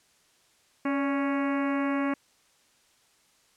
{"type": "harmonic tone with a mistuned harmonic", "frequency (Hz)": 277.2, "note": "C#4", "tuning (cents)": 0, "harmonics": [1, 2, 3, 4, 5, 6, 7, 8, 9, 10], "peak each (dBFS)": [-26, -34, -39, -35, -41, -40, -42, -41, -48, -49], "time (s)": [0.85, 2.14], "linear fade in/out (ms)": 5, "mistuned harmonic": 2, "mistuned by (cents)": 56, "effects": ["white hiss -64 dBFS RMS until 3.56 s", "low-pass 9000 Hz 12 dB/octave"]}